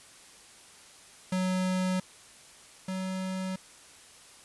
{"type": "tone pair in turn", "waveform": "square", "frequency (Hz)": [185.2, 187.68], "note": ["F#3", "F#3"], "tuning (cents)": [2, 25], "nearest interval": "unison", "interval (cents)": 23, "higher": "second", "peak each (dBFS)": [-27, -32], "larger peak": "first", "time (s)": [[1.32, 2], [2.88, 3.56]], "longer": "neither", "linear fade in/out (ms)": 5, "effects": ["white hiss -53 dBFS RMS until 4.44 s", "resampled to 24000 Hz"]}